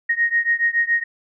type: beating tone pair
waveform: sine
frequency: 1864.7 / 1871.8 Hz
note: A#6 / A#6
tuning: 0 / +7 cents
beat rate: 7.1 Hz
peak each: -19 / -20 dBFS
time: 0.09-1.04 s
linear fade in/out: 10 ms
effects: none